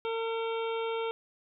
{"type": "harmonic tone", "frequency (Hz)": 454.1, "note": "A#4", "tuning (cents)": -45, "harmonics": [1, 2, 3, 5, 6, 7, 8], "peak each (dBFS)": [-31, -38, -41, -44, -47, -46, -49], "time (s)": [0.05, 1.11], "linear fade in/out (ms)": 0, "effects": []}